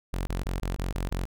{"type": "tone bursts", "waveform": "sawtooth", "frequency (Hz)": 45, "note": "F#1", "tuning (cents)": -47, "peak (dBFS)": -24, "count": 7, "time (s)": [0.13, 1.254], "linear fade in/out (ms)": 0, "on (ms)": 140, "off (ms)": 24, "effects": []}